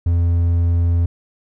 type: tone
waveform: triangle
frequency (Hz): 85.5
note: F2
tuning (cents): -36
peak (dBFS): -11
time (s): 0.06-1.06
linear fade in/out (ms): 5
effects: none